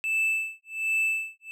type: tone with tremolo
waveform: triangle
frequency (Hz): 2637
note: E7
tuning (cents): 0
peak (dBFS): -20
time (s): 0.04-1.51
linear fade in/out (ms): 0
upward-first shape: sine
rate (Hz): 1.3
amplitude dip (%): 100
effects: none